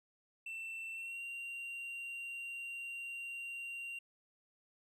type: tone with pitch glide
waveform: triangle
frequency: 2681 to 2764 Hz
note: E7 to F7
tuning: +29 to -19 cents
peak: -40 dBFS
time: 0.46-3.99 s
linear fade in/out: 5 ms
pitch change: +52 cents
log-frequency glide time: 0.93-1.22 s
effects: none